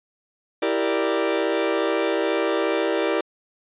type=chord; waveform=40% pulse; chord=E half-diminished seventh; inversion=none; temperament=equal; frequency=329.6 / 392 / 466.2 / 587.3 Hz; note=E4 / G4 / Bb4 / D5; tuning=0 / 0 / 0 / 0 cents; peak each=-25 dBFS; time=0.62-3.21 s; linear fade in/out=5 ms; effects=resampled to 8000 Hz